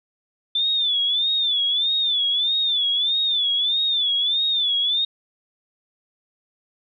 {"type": "tone with vibrato", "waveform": "sine", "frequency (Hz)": 3520, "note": "A7", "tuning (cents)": 0, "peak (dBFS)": -18, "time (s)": [0.55, 5.05], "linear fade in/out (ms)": 5, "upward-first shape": "sine", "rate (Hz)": 1.6, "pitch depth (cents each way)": 110, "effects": []}